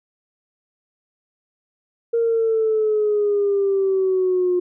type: exponential sweep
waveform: sine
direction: down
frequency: 466.2 to 356.6 Hz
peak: -15 dBFS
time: 2.13-4.6 s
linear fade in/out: 10 ms
effects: tanh soft clip ceiling -11 dBFS

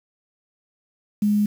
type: tone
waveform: sine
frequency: 207.7 Hz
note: G#3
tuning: in tune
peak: -16 dBFS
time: 1.22-1.46 s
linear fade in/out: 5 ms
effects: 7-bit

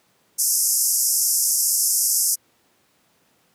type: band-pass noise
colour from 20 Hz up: white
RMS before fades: -20 dBFS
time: 0.38-2.36 s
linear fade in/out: 20 ms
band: 5100 to 13000 Hz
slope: 96 dB/octave
effects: pink hiss -62 dBFS RMS until 3.54 s + high-pass 150 Hz 12 dB/octave

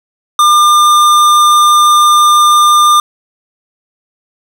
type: tone with hard clipping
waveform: sine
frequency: 1201 Hz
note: D6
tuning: 38 cents sharp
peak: -6 dBFS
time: 0.39-3 s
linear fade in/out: 2 ms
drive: 16 dB
effects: none

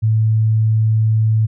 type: tone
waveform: sine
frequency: 110 Hz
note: A2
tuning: in tune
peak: -11 dBFS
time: 0.02-1.47 s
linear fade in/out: 20 ms
effects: none

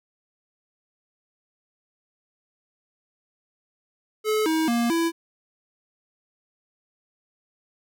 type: tone with pitch steps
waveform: square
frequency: 430.5 / 318.9 / 235.5 / 332.6 Hz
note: A4 / D#4 / A#3 / E4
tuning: -38 / +43 / +18 / +16 cents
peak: -21 dBFS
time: 4.24-5.12 s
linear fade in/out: 50 ms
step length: 220 ms
effects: none

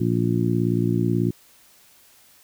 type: harmonic tone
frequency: 58.27 Hz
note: A#1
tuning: in tune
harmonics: 2 / 3 / 4 / 5 / 6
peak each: -23 / -24 / -27 / -26 / -26 dBFS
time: 0-1.31 s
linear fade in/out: 10 ms
effects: white hiss -54 dBFS RMS until 2.43 s

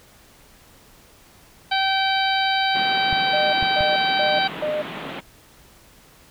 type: harmonic tone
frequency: 773 Hz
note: G5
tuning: 24 cents flat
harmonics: 1 / 2 / 3 / 4 / 5 / 6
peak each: -21 / -25 / -28 / -27 / -27 / -31 dBFS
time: 1.71-4.48 s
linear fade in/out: 10 ms
type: band-pass noise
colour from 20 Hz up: pink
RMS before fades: -33 dBFS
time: 2.74-5.21 s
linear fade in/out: 20 ms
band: 150 to 3600 Hz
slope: 48 dB/octave
type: clicks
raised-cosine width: 5 ms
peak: -16 dBFS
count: 3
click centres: 3.128 / 3.627 / 3.808 s
type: tone bursts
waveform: sine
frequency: 607 Hz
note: D#5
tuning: 43 cents flat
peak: -21 dBFS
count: 4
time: 3.33-4.82 s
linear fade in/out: 5 ms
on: 200 ms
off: 230 ms
effects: pink hiss -51 dBFS RMS until 6.3 s

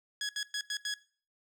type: tone bursts at uneven times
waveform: 15% pulse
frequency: 1673 Hz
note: G#6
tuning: 12 cents sharp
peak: -26 dBFS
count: 5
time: 0.21-0.29 / 0.36-0.43 / 0.54-0.61 / 0.7-0.77 / 0.85-0.94 s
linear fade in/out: 2 ms
effects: noise-tail reverb RT60 0.4 s tail -18 dB re dry + low-pass 11000 Hz 12 dB/octave

